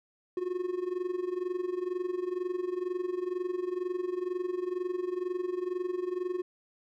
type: tone with amplitude modulation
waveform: triangle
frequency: 362 Hz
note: F#4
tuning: 38 cents flat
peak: -25 dBFS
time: 0.37-6.42 s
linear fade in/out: 2 ms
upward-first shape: sine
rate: 22.1 Hz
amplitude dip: 80%
effects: none